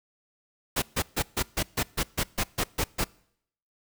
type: noise bursts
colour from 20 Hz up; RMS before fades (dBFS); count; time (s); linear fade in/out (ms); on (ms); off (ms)
pink; -26; 12; 0.76-3.044; 10; 62; 140
effects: noise-tail reverb RT60 0.7 s tail -24 dB re dry